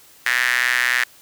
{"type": "tone with high-pass filter", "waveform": "sawtooth", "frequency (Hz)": 123.47, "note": "B2", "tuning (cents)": 0, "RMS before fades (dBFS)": -19, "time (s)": [0.26, 1.04], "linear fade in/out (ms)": 0, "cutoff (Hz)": 1800, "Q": 5.7, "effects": ["white hiss -49 dBFS RMS until 1.21 s"]}